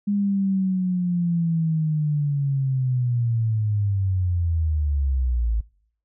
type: linear sweep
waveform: sine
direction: down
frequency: 204.9 to 53.3 Hz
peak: -19 dBFS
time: 0.07-5.61 s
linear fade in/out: 10 ms
effects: noise-tail reverb RT60 0.6 s tail -24 dB re dry